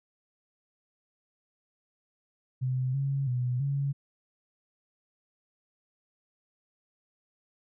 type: tone with pitch steps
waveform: sine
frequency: 128.6 / 137.8 / 124.4 / 139.7 Hz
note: C3 / C#3 / B2 / C#3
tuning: -30 / -10 / +13 / +14 cents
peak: -26 dBFS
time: 2.61-3.93 s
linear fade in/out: 20 ms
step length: 330 ms
effects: none